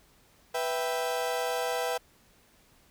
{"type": "chord", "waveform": "35% pulse", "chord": "E minor", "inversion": "second", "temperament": "equal", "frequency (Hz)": [493.9, 659.3, 784], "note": ["B4", "E5", "G5"], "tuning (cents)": [0, 0, 0], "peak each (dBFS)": [-30, -32, -32], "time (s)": [0.54, 1.98], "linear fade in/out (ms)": 10, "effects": ["pink hiss -62 dBFS RMS until 2.9 s"]}